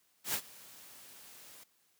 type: noise with ADSR envelope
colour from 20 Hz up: white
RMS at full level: -32 dBFS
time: 0.24-1.64 s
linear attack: 100 ms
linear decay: 69 ms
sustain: -22 dB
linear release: 9 ms
effects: white hiss -72 dBFS RMS until 1.99 s + high-pass 80 Hz 12 dB/octave